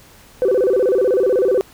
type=tone with vibrato; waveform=sine; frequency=440 Hz; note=A4; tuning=in tune; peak=-11 dBFS; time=0.42-1.61 s; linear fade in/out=0 ms; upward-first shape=square; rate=16 Hz; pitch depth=240 cents each way; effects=tanh soft clip ceiling -9 dBFS + pink hiss -46 dBFS RMS until 1.73 s